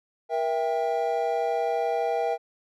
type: chord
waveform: triangle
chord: E diminished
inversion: second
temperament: just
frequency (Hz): 474.7 / 659.3 / 791.1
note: Bb4 / E5 / G5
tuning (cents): +31 / 0 / +16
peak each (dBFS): -26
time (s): 0.29-2.38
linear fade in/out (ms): 50
effects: none